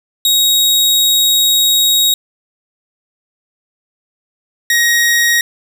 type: tone pair in turn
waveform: sawtooth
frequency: 3780 / 1885.1 Hz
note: A#7 / A#6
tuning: +23 / +19 cents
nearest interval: octave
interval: 1204 cents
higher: first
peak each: -6 dBFS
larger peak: neither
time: 0.25-2.14 / 4.7-5.41 s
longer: first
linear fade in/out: 2 ms
effects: none